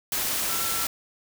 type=tone in noise; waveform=sine; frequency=1346 Hz; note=E6; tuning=36 cents sharp; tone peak=-35 dBFS; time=0.49-0.86 s; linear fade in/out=2 ms; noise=white; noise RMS=-27 dBFS; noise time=0.12-0.87 s; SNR=-11 dB; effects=none

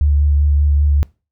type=tone with vibrato; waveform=sine; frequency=72.7 Hz; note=D2; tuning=17 cents flat; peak=-10 dBFS; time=0.01-1.03 s; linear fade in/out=0 ms; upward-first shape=sine; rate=5.1 Hz; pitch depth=20 cents each way; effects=noise-tail reverb RT60 0.3 s tail -23 dB re dry

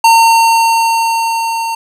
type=tone with level ramp; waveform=square; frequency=912 Hz; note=A#5; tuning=38 cents flat; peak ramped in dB=-4 to -16 dBFS; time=0.04-1.75 s; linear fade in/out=5 ms; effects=low-pass 12000 Hz 12 dB/octave + 7-bit

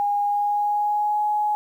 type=tone with pitch glide; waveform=sine; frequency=818 to 839.5 Hz; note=G#5 to G#5; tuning=-26 to +18 cents; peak=-19 dBFS; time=0-1.55 s; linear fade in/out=0 ms; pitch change=+44 cents; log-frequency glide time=0.24-1.2 s; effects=9-bit

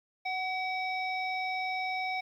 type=harmonic tone with a mistuned harmonic; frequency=760 Hz; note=F#5; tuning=46 cents sharp; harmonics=1 / 3 / 5 / 7; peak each=-33 / -34 / -45 / -47 dBFS; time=0.25-2.21 s; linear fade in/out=10 ms; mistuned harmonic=1; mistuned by=-34 cents; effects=11-bit

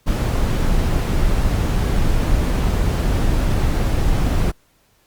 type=noise; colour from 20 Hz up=brown; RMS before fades=-17 dBFS; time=0.06-4.52 s; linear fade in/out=20 ms; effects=pink hiss -59 dBFS RMS until 5.06 s + Opus 48 kbps

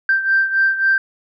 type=beating tone pair; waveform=sine; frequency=1568 / 1571.7 Hz; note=G6 / G6; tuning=0 / +4 cents; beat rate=3.7 Hz; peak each=-14 / -19 dBFS; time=0.09-0.98 s; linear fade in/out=2 ms; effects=tanh soft clip ceiling -6 dBFS

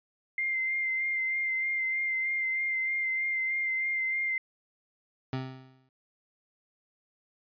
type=tone with vibrato; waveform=sine; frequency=2093 Hz; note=C7; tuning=in tune; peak=-27 dBFS; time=0.38-4.38 s; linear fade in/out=2 ms; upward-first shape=sine; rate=3.2 Hz; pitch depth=20 cents each way
type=tone with exponential decay; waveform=25% pulse; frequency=130.81 Hz; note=C3; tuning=in tune; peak=-25 dBFS; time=5.33-5.89 s; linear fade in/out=2 ms; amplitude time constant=120 ms
effects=resampled to 11025 Hz

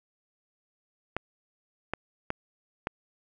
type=clicks; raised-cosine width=0.5 ms; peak=-14 dBFS; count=4; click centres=1.166 / 1.936 / 2.304 / 2.871 s; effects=none

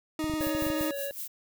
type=tone with vibrato; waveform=40% pulse; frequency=311.1 Hz; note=D#4; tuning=in tune; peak=-28 dBFS; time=0.19-0.91 s; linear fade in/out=2 ms; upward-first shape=triangle; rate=19 Hz; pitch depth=24 cents each way
type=clicks; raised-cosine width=5 ms; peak=-26 dBFS; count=10; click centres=0.242 / 0.298 / 0.338 / 0.408 / 0.469 / 0.55 / 0.623 / 0.667 / 0.702 / 0.81 s
type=noise with tremolo; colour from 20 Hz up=violet; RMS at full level=-36 dBFS; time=0.4-1.28 s; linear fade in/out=10 ms; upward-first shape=sine; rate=5.2 Hz; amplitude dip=75%
type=harmonic tone; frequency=560 Hz; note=C#5; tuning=18 cents sharp; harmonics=1 / 3 / 5 / 7; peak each=-33 / -43 / -47 / -50 dBFS; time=0.41-1.11 s; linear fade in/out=0 ms
effects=none

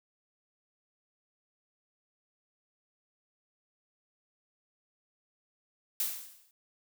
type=noise with exponential decay; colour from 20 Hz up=blue; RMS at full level=-29 dBFS; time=6-6.51 s; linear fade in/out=1 ms; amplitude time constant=110 ms; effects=none

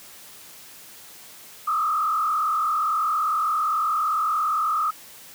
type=tone with frequency modulation; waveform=sine; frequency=1244.5 Hz; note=D#6; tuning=in tune; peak=-20 dBFS; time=1.67-4.91 s; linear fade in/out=10 ms; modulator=42.4 Hz; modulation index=1.4; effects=white hiss -45 dBFS RMS until 5.34 s + high-pass 80 Hz 12 dB/octave

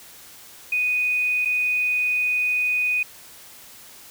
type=tone with dropouts; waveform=sine; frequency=2485 Hz; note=D#7; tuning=3 cents flat; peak=-19 dBFS; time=0.72-3.03 s; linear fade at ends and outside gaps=5 ms; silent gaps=1.45-1.455 s; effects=white hiss -45 dBFS RMS until 4.1 s

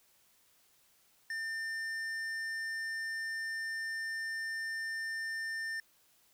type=tone with hard clipping; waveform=sine; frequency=1800 Hz; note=A6; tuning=39 cents sharp; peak=-37 dBFS; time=1.3-5.8 s; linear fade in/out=2 ms; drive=9 dB; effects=white hiss -68 dBFS RMS until 6.33 s

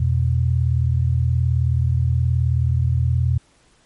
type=tone pair together; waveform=sine; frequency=84.57 / 123.47 Hz; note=E2 / B2; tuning=+45 / 0 cents; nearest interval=perfect fifth; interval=655 cents; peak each=-18 dBFS; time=0-3.38 s; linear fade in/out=5 ms; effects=pink hiss -57 dBFS RMS until 3.85 s + MP3 48 kbps

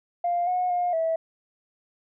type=tone with pitch steps; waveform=sine; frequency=699 / 726 / 711 / 652 Hz; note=F5 / F#5 / F5 / E5; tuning=+1 / -33 / +31 / -19 cents; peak=-21 dBFS; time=0.24-1.16 s; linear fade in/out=5 ms; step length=230 ms; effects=tanh soft clip ceiling -17 dBFS

